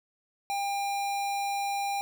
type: tone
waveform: square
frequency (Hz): 800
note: G5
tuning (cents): +35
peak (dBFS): -29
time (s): 0.5-2.01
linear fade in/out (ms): 0
effects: 10-bit